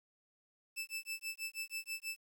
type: tone with tremolo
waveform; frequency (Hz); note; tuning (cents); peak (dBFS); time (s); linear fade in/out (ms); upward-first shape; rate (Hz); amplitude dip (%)
sawtooth; 2637; E7; 0; -34; 0.76-2.18; 20; sine; 6.2; 100
effects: 11-bit